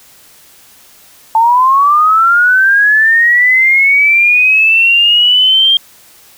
sine linear sweep, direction up, 880 to 3205 Hz, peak -5 dBFS, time 1.35-5.77 s, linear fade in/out 2 ms, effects white hiss -42 dBFS RMS until 6.37 s

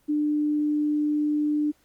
sine tone, 298.4 Hz, D4, 28 cents sharp, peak -21 dBFS, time 0.08-1.72 s, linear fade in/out 20 ms, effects pink hiss -64 dBFS RMS until 1.84 s + Opus 24 kbps

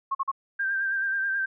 sine tone bursts, 1087 Hz, C#6, 34 cents flat, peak -23 dBFS, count 3, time 0.11-0.316 s, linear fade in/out 10 ms, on 40 ms, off 43 ms
sine tone with vibrato, 1579 Hz, G6, 12 cents sharp, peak -24 dBFS, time 0.59-1.46 s, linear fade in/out 10 ms, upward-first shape sine, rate 9.3 Hz, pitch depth 35 cents each way
effects none

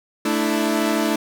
sawtooth chord, A suspended fourth, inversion none, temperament equal with one note detuned, 220 / 296.2 / 329.6 Hz, A3 / D4 / E4, 0 / +15 / 0 cents, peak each -19 dBFS, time 0.25-1.16 s, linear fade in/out 5 ms, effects none

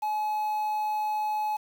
triangle tone with quantisation, 853 Hz, G#5, 46 cents sharp, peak -24 dBFS, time 0.02-1.57 s, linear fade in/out 10 ms, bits 8, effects none

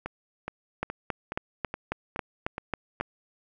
two click trains, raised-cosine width 0.5 ms, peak -13 / -18 dBFS, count 9 / 8, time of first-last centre 0.83-3.01 / 0.06-3.001 s, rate 3.67 / 2.38 Hz, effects none

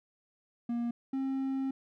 triangle tone pair in turn, 236.7 / 267.7 Hz, A#3 / C4, +27 / +40 cents, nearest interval major second, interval 213 cents, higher second, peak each -28 dBFS, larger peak neither, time 0.69-0.91 / 1.13-1.71 s, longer second, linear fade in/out 5 ms, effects none

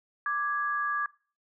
sine tone pair together, 1174.6 / 1661.2 Hz, D6 / G#6, 0 / 0 cents, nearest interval tritone, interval 600 cents, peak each -29 / -30 dBFS, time 0.26-1.06 s, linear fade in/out 2 ms, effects noise-tail reverb RT60 0.4 s tail -22 dB re dry

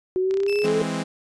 sine exponential sweep, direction up, 366.8 to 440 Hz, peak -19 dBFS, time 0.16-0.82 s, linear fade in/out 0 ms
click train, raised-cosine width 0.2 ms, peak -21 dBFS, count 17, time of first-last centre 0.31-0.805 s, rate 32.3 Hz
35% pulse tone, 2637 Hz, E7, in tune, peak -27 dBFS, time 0.48-0.66 s, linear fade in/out 2 ms
sawtooth chord, E augmented, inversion none, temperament equal, 164.81 / 207.7 / 261.6 Hz, E3 / G#3 / B#3, 0 / 0 / 0 cents, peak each -25 dBFS, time 0.63-1.04 s, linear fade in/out 20 ms
effects resampled to 22050 Hz

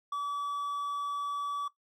triangle tone, 1147 Hz, D6, 41 cents flat, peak -29 dBFS, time 0.12-1.68 s, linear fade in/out 5 ms, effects noise-tail reverb RT60 0.1 s tail -17 dB re dry

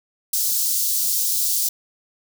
white high-pass noise, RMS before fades -21 dBFS, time 0.33-1.69 s, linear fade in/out 5 ms, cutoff 4600 Hz, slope 24 dB/octave, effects none

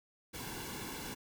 pink noise with comb filter, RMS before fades -43 dBFS, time 0.33-1.15 s, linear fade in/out 20 ms, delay 1.6 ms, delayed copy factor -0.65, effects none

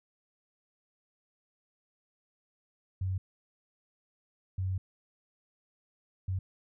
sine tone bursts at uneven times, 93.9 Hz, F#2, 26 cents sharp, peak -29 dBFS, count 3, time 3.01-3.18 / 4.58-4.78 / 6.28-6.39 s, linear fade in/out 5 ms, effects none

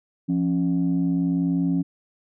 sine tone pair together, 173.3 / 274.2 Hz, F3 / C#4, -13 / -19 cents, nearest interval minor sixth, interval 794 cents, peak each -21 dBFS, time 0.28-1.83 s, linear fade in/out 20 ms, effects tanh soft clip ceiling -14 dBFS

